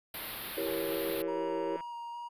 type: band-stop noise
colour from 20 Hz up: white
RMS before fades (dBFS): -38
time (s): 0.14-1.22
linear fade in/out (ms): 2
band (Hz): 4300 to 11000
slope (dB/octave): 48
type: chord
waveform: sine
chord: E diminished seventh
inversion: none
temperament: equal with one note detuned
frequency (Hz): 329.6 / 392 / 469.4 / 554.4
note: E4 / G4 / Bb4 / Db5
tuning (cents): 0 / 0 / +12 / 0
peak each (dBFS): -37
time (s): 0.57-1.77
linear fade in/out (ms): 5
type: click train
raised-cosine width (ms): 0.5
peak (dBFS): -33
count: 192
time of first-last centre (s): 0.67-1.807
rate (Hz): 168
type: tone with vibrato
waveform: triangle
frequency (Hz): 946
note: A#5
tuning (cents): +25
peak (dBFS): -37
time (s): 1.27-2.29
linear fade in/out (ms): 20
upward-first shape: square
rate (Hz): 2.3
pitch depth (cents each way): 9
effects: resampled to 32000 Hz